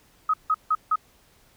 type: tone bursts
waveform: sine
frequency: 1265 Hz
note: D#6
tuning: 28 cents sharp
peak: -18 dBFS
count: 4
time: 0.29-0.958 s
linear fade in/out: 5 ms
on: 47 ms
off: 160 ms
effects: pink hiss -59 dBFS RMS until 1.56 s